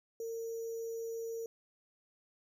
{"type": "tone with sample-and-hold", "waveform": "sine", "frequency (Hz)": 457, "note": "A#4", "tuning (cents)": -34, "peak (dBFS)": -37, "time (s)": [0.2, 1.46], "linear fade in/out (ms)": 2, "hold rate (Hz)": 6300, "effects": []}